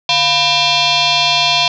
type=tone with frequency modulation; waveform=sine; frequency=146.83 Hz; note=D3; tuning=in tune; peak=-10 dBFS; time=0.09-1.68 s; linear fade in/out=2 ms; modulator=845 Hz; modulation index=5.3; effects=none